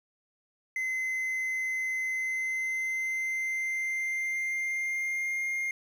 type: tone with pitch glide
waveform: triangle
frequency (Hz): 2052 to 2121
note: C7 to C7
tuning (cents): -34 to +23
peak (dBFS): -27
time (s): 0.76-5.71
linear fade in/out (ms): 2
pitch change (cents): +57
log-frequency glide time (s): 2.09-5.47
effects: 10-bit